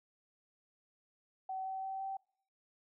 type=tone with pitch steps; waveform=sine; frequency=760 / 764.8 / 769.7 / 774.6 Hz; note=F#5 / G5 / G5 / G5; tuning=+46 / -43 / -32 / -21 cents; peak=-37 dBFS; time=1.49-2.17 s; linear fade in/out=5 ms; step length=170 ms; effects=noise-tail reverb RT60 0.6 s tail -25 dB re dry